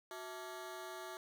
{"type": "ring-modulated tone", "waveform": "20% pulse", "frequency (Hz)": 511, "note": "C5", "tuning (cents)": -41, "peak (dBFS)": -37, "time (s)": [0.11, 1.17], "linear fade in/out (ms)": 0, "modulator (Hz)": 142, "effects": []}